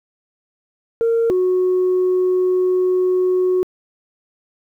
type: tone pair in turn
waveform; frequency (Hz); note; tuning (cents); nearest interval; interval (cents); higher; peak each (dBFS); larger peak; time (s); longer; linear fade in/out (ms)
sine; 460 / 367.2; A#4 / F#4; -23 / -13; major third; 390; first; -12; neither; 1.01-1.3 / 1.3-3.63; second; 0
effects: tanh soft clip ceiling -11 dBFS + 9-bit